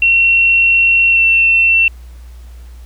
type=tone with pitch glide; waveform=sine; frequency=2724 to 2699 Hz; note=F7 to E7; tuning=-44 to +40 cents; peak=-7 dBFS; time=0.02-1.88 s; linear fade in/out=2 ms; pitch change=-16 cents; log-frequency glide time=1.1-1.21 s; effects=added 60 Hz sine -31 dBFS peak until 2.85 s + pink hiss -49 dBFS RMS until 2.85 s